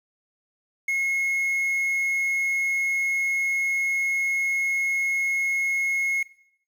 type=tone with quantisation; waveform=triangle; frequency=2168 Hz; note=C#7; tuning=39 cents flat; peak=-20 dBFS; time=0.88-6.23 s; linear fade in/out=5 ms; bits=8; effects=noise-tail reverb RT60 0.7 s tail -18 dB re dry